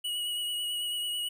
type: tone with vibrato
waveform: square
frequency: 2917 Hz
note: F#7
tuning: 25 cents flat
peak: -31 dBFS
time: 0.04-1.29 s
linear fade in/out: 10 ms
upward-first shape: sine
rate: 9.1 Hz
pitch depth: 21 cents each way
effects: none